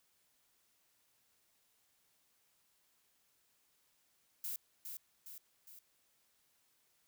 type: noise with echo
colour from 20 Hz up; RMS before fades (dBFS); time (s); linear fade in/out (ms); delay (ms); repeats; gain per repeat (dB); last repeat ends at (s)
violet; -41; 4.44-4.56; 2; 410; 3; -5; 5.79
effects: white hiss -75 dBFS RMS until 7.07 s